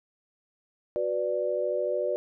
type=chord; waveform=sine; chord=B minor; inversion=second; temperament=equal; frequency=370 / 493.9 / 587.3 Hz; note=F#4 / B4 / D5; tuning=0 / 0 / 0 cents; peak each=-32 / -30 / -28 dBFS; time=0.96-2.16 s; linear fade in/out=0 ms; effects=none